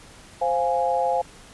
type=chord; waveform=sine; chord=F minor; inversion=second; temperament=equal; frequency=523.3 / 698.5 / 830.6 Hz; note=C5 / F5 / Ab5; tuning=0 / 0 / 0 cents; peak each=-24 dBFS; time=0.41-1.22 s; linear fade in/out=10 ms; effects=pink hiss -47 dBFS RMS until 1.53 s + resampled to 24000 Hz